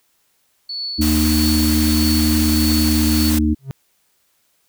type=tone with tremolo; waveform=sine; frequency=4435 Hz; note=C#8; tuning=in tune; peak=-22 dBFS; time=0.69-3.3 s; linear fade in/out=5 ms; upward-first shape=triangle; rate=1.6 Hz; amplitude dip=60%
type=harmonic tone; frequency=76.5 Hz; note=D#2; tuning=29 cents flat; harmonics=1 / 3 / 4; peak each=-18 / -18 / -18 dBFS; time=0.98-3.55 s; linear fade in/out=20 ms
type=noise; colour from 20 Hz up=white; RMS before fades=-24 dBFS; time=1.01-3.39 s; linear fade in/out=10 ms
type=tone with exponential growth; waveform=triangle; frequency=134.9 Hz; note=C#3; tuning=47 cents flat; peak=-18 dBFS; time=3.59-3.71 s; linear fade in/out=0 ms; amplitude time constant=26 ms
effects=white hiss -63 dBFS RMS until 4.68 s